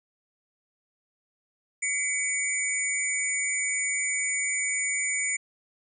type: tone cluster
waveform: sine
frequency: 2028 / 2249 / 7010 / 8650 Hz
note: B6 / C#7 / A8 / C#9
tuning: +45 / +24 / -7 / -43 cents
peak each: -34 / -29 / -29 / -35 dBFS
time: 1.82-5.37 s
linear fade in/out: 10 ms
effects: none